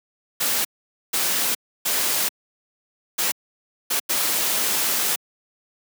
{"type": "noise bursts at uneven times", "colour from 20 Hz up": "white", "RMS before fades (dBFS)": -22, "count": 6, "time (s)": [[0.4, 0.65], [1.13, 1.55], [1.85, 2.29], [3.18, 3.32], [3.9, 4], [4.09, 5.16]], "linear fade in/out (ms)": 10, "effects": ["high-pass 200 Hz 12 dB/octave"]}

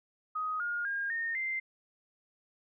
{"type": "tone with pitch steps", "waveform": "sine", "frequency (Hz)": [1254, 1423.9, 1616.9, 1836, 2085], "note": ["D#6", "F6", "G#6", "A#6", "C7"], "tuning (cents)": [13, 33, -47, -27, -7], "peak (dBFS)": -31, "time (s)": [0.35, 1.6], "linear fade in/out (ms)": 10, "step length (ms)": 250, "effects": []}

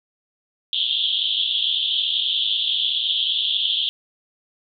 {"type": "band-pass noise", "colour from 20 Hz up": "pink", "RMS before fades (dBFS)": -22, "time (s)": [0.73, 3.89], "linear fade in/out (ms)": 0, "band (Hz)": [3100, 3600], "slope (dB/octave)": 96, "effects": []}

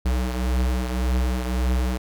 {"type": "beating tone pair", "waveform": "square", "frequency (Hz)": [62.2, 64], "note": ["B1", "C2"], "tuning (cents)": [13, -38], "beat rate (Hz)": 1.8, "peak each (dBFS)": [-22, -29], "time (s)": [0.05, 1.98], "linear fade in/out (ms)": 10, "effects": []}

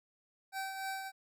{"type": "tone with tremolo", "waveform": "25% pulse", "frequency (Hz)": 772, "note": "G5", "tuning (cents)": -27, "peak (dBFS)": -32, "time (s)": [0.52, 1.12], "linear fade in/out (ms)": 50, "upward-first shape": "triangle", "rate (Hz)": 3.4, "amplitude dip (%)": 50, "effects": []}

